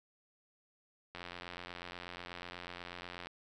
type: click train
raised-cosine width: 0.3 ms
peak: -28 dBFS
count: 188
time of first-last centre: 1.15-3.27 s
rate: 88.2 Hz
effects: none